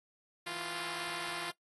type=tone pair together; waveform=5% pulse; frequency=164.6 / 348.8 Hz; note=E3 / F4; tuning=-2 / -2 cents; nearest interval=octave + minor second; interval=1300 cents; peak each=-35 / -27 dBFS; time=0.46-1.51 s; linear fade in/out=10 ms; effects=noise-tail reverb RT60 0.1 s tail -18 dB re dry + AAC 32 kbps